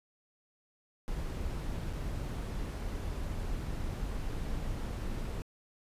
brown noise with dropouts, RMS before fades -36 dBFS, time 1.08-5.42 s, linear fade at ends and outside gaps 0 ms, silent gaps 1.928-1.933 s, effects resampled to 32000 Hz

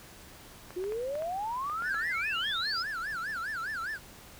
clicks, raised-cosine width 0.5 ms, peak -29 dBFS, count 8, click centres 0.706 / 0.84 / 0.922 / 1.154 / 1.222 / 1.698 / 1.822 / 1.945 s
sine exponential sweep, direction up, 350.8 to 5200 Hz, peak -31 dBFS, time 0.76-2.83 s, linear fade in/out 10 ms
triangle tone with vibrato, 1532 Hz, G6, 40 cents flat, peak -31 dBFS, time 1.82-3.99 s, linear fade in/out 50 ms, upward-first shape sine, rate 4.9 Hz, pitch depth 260 cents each way
effects pink hiss -51 dBFS RMS until 4.39 s

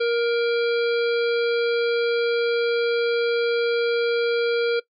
harmonic tone with a mistuned harmonic, 470 Hz, A#4, 14 cents sharp, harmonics 1 / 3 / 5 / 7 / 9 / 10, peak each -19 / -29 / -33 / -36 / -38 / -39 dBFS, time 0-4.8 s, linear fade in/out 10 ms, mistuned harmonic 9, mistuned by -61 cents, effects noise-tail reverb RT60 0.1 s tail -20 dB re dry

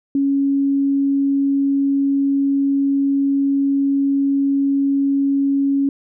sine tone, 277.2 Hz, C#4, in tune, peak -14 dBFS, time 0.15-5.89 s, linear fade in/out 2 ms, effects none

